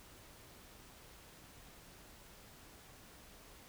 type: silence
effects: pink hiss -58 dBFS RMS until 3.68 s